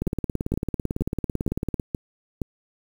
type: two click trains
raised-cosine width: 3 ms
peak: -12 / -12 dBFS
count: 6 / 33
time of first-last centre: 0.07-2.417 / 0.02-1.798 s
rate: 2.13 / 18 Hz
effects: 7-bit